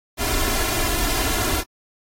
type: noise with comb filter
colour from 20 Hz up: pink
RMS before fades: -22 dBFS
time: 0.17-1.64 s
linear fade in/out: 50 ms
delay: 2.9 ms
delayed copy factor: +1
effects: AAC 48 kbps